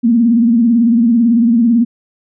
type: tone with vibrato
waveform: sine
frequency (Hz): 233.1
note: A#3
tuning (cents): 0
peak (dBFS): -7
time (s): 0.03-1.85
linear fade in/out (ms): 20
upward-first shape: sine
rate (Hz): 18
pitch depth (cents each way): 91
effects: none